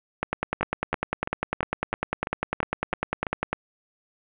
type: two click trains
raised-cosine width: 0.5 ms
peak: -9 / -12 dBFS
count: 34 / 9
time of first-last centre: 0.23-3.53 / 0.61-3.268 s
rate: 10 / 3.01 Hz
effects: resampled to 8000 Hz + 7-bit